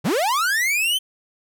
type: linear sweep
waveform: 45% pulse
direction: up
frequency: 112 to 3141 Hz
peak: -18 dBFS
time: 0.04-0.99 s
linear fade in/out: 20 ms
effects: none